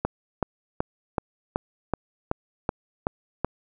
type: click train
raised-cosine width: 1 ms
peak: -9 dBFS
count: 10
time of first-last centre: 0.05-3.446 s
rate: 2.65 Hz
effects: none